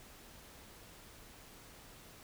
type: silence
effects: pink hiss -56 dBFS RMS until 2.23 s